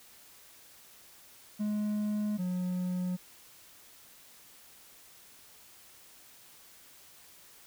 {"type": "tone pair in turn", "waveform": "triangle", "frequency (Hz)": [210, 181.13], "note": ["G#3", "F#3"], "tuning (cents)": [19, -37], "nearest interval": "minor third", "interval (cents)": 256, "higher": "first", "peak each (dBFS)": [-27, -28], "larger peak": "first", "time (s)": [[1.59, 2.38], [2.38, 3.17]], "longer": "neither", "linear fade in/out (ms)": 20, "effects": ["white hiss -56 dBFS RMS until 7.66 s"]}